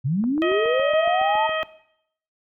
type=linear sweep; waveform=sine; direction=up; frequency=120 to 909 Hz; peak=-19 dBFS; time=0.04-1.48 s; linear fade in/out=20 ms
type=click train; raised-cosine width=1 ms; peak=-24 dBFS; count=11; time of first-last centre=0.24-1.633 s; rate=7.18 Hz
type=harmonic tone; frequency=632 Hz; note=D#5; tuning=27 cents sharp; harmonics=1 / 2 / 3 / 4 / 5; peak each=-25 / -28 / -30 / -31 / -32 dBFS; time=0.42-1.63 s; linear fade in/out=0 ms
effects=noise-tail reverb RT60 0.7 s tail -17 dB re dry